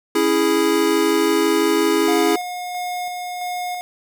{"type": "chord", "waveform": "square", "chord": "C# minor", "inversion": "none", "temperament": "equal", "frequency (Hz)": [277.2, 329.6, 415.3], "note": ["C#4", "E4", "G#4"], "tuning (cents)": [0, 0, 0], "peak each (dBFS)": [-24, -19, -19], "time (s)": [0.15, 2.36], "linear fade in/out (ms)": 5}
{"type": "tone with tremolo", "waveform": "square", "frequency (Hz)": 719, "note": "F#5", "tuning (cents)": -50, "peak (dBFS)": -24, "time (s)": [2.08, 3.81], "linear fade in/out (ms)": 0, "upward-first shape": "square", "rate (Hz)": 1.5, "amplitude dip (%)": 25}
{"effects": ["8-bit"]}